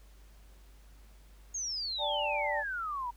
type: exponential sweep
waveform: sine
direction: down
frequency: 6660 to 933 Hz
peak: -33 dBFS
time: 1.54-3.11 s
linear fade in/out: 10 ms
type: chord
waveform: sine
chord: D suspended fourth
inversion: none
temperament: equal with one note detuned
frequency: 587.3 / 789.4 / 880 Hz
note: D5 / G5 / A5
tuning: 0 / +12 / 0 cents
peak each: -34 / -38 / -34 dBFS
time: 1.98-2.64 s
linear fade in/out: 50 ms
effects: added 50 Hz sine -53 dBFS peak until 3.16 s + pink hiss -64 dBFS RMS until 3.16 s